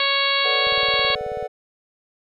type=harmonic tone; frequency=554.4 Hz; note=C#5; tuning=in tune; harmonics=1 / 2 / 3 / 4 / 5 / 6 / 7 / 8; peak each=-28 / -25 / -28 / -24 / -27 / -25 / -25 / -27 dBFS; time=0-1.15 s; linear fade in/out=2 ms
type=chord; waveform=triangle; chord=B minor seventh; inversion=third; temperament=equal; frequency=440 / 493.9 / 587.3 / 740 Hz; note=A4 / B4 / D5 / F#5; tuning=0 / 0 / 0 / 0 cents; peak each=-29 dBFS; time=0.44-1.48 s; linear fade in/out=20 ms
type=click train; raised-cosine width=5 ms; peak=-28 dBFS; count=15; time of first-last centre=0.67-1.427 s; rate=18.5 Hz
effects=none